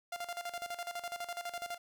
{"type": "tone with tremolo", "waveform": "sawtooth", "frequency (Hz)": 697, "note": "F5", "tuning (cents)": -4, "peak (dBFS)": -33, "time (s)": [0.12, 1.78], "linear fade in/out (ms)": 5, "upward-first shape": "square", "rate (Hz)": 12, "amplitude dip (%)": 75, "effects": []}